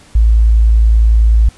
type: tone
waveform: sine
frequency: 55.3 Hz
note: A1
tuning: 9 cents sharp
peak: -5 dBFS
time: 0.15-1.49 s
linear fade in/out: 5 ms
effects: pink hiss -43 dBFS RMS until 1.57 s + resampled to 24000 Hz